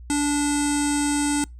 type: tone with low-pass filter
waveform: square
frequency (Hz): 290.3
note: D4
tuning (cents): -20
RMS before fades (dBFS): -22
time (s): 0.1-1.44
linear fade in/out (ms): 0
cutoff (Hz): 8400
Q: 9.9
effects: noise-tail reverb RT60 0.2 s tail -26 dB re dry + added 60 Hz sine -38 dBFS peak until 1.59 s